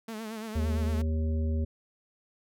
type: tone with vibrato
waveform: sawtooth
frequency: 220 Hz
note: A3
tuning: in tune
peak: -32 dBFS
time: 0.08-1.02 s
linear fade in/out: 5 ms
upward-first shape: sine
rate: 8.8 Hz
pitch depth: 61 cents each way
type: harmonic tone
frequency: 79 Hz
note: D#2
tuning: 27 cents sharp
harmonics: 1 / 3 / 5 / 7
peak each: -26 / -35 / -42 / -44 dBFS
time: 0.55-1.65 s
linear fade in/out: 10 ms
effects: none